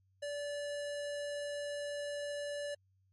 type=tone; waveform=square; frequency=579 Hz; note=D5; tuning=25 cents flat; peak=-38 dBFS; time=0.22-2.75 s; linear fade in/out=10 ms; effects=added 95 Hz sine -69 dBFS peak until 3.12 s + MP3 48 kbps